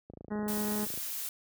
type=click train; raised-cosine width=2 ms; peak=-32 dBFS; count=25; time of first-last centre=0.1-0.976 s; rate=27.4 Hz
type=harmonic tone; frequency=210 Hz; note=G#3; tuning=19 cents sharp; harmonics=1 / 2 / 3 / 4 / 5 / 6 / 7 / 8 / 9; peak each=-32 / -38 / -45 / -44 / -49 / -52 / -51 / -55 / -53 dBFS; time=0.3-0.86 s; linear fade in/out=20 ms
type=noise; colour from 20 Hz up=blue; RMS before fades=-37 dBFS; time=0.48-1.29 s; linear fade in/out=2 ms
effects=high-pass 60 Hz 12 dB/octave